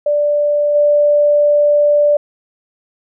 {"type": "tone with level steps", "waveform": "sine", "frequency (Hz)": 587.3, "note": "D5", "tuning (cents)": 0, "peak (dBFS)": [-11, -8], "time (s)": [0.06, 2.17], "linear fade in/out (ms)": 5, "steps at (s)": 0.74, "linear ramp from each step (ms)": 20, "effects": []}